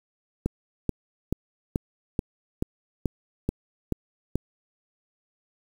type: click train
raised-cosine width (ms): 3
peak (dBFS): -11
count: 10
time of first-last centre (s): 0.46-4.356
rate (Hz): 2.31
effects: 7-bit